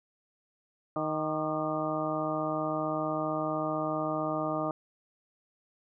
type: harmonic tone with a mistuned harmonic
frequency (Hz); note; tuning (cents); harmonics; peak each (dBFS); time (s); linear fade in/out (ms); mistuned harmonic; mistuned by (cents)
155.56; D#3; 0; 1 / 2 / 3 / 4 / 5 / 6 / 7 / 8; -39 / -34 / -41 / -33 / -38 / -43 / -41 / -36; 0.96-4.71; 2; 8; -46
effects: none